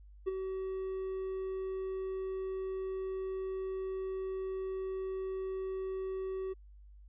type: tone with ADSR envelope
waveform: triangle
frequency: 379.7 Hz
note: F#4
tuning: 45 cents sharp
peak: -26 dBFS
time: 0.26-6.54 s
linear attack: 21 ms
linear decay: 19 ms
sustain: -7 dB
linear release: 19 ms
effects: added 50 Hz sine -52 dBFS peak until 7.08 s + resampled to 8000 Hz